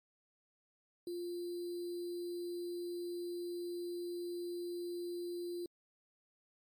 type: tone with sample-and-hold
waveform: sine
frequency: 349.2 Hz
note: F4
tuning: in tune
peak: -38 dBFS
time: 1.07-5.66 s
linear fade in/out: 2 ms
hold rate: 4410 Hz
effects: MP3 96 kbps